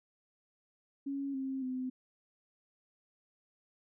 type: tone with pitch steps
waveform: sine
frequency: 277.2 / 266.5 / 256.3 Hz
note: C#4 / C4 / C4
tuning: 0 / +32 / -36 cents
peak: -34 dBFS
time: 1.06-1.9 s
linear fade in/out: 10 ms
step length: 280 ms
effects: none